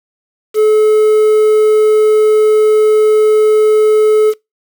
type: tone with quantisation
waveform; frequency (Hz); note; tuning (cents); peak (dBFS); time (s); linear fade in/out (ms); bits
triangle; 430; A4; -40; -4; 0.54-4.34; 50; 5
effects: noise-tail reverb RT60 0.2 s tail -24 dB re dry